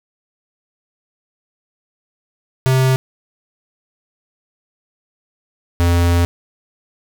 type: tone pair in turn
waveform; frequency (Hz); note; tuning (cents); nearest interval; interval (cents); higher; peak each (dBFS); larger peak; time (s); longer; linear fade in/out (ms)
square; 130.81 / 86.25; C3 / F2; 0 / -21; perfect fifth; 721; first; -12; neither; 2.66-2.96 / 5.8-6.25; second; 0
effects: none